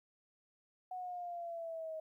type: exponential sweep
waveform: sine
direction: down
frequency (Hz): 740 to 630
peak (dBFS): -40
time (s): 0.91-2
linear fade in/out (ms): 5
effects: 13-bit